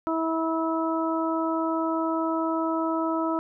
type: harmonic tone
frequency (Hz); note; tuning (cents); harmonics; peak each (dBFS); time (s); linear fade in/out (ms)
324.7; E4; -26; 1 / 2 / 3 / 4; -26 / -30 / -31 / -31; 0.07-3.39; 0
effects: none